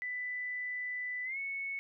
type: tone with pitch glide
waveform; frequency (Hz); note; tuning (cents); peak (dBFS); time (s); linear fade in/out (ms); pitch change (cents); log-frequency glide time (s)
sine; 1990 to 2208; B6 to C#7; +13 to -7; -35; 0.02-1.79; 0; +180; 1.24-1.38
effects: none